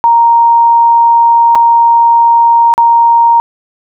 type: tone with dropouts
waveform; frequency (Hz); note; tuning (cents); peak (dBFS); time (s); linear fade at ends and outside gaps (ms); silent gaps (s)
sine; 932.3; A#5; 0; -3; 0.04-3.4; 0; 1.55-1.555 / 2.739-2.779
effects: none